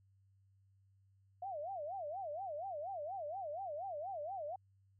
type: tone with vibrato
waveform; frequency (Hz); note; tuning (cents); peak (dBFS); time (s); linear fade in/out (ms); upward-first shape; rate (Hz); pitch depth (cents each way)
sine; 680; F5; -46; -40; 1.42-4.56; 5; sine; 4.2; 270
effects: added 97 Hz sine -67 dBFS peak until 4.99 s